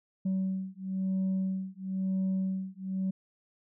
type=beating tone pair; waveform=sine; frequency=189.2 / 190.2 Hz; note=F#3 / F#3; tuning=+39 / +48 cents; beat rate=1 Hz; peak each=-30 dBFS; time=0.25-3.11 s; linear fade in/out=10 ms; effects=tanh soft clip ceiling -25 dBFS